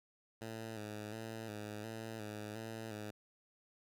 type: tone with vibrato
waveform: 10% pulse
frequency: 109 Hz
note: A2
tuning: 16 cents flat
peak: -35 dBFS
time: 0.41-3.11 s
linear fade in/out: 10 ms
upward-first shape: square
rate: 1.4 Hz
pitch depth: 50 cents each way
effects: none